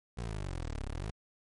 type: exponential two-way sweep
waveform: 20% pulse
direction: down then up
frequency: 61.7 to 32.7 to 61.7 Hz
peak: -31 dBFS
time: 0.17-1.11 s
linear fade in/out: 10 ms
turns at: 0.88 s
effects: MP3 48 kbps